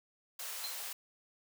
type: high-pass noise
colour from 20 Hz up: white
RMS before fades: -42 dBFS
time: 0.39-0.93 s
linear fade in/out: 5 ms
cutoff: 530 Hz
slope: 24 dB/octave
type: tone with exponential decay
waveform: square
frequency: 4110 Hz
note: C8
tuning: 32 cents flat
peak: -37 dBFS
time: 0.64-0.85 s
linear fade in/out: 0 ms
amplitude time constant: 44 ms
effects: none